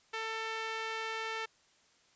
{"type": "tone with band-pass filter", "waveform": "sawtooth", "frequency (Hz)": 445.6, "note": "A4", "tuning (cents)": 22, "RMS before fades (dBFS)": -38, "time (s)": [0.13, 1.46], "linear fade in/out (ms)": 10, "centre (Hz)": 2100, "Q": 0.95, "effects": ["white hiss -67 dBFS RMS until 2.15 s", "resampled to 16000 Hz"]}